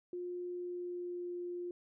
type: tone with pitch glide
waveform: sine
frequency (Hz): 355.6 to 352.5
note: F4 to F4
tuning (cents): +31 to +16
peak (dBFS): -38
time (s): 0.13-1.71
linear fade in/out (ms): 2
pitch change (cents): -15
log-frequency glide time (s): 0.47-1.34
effects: none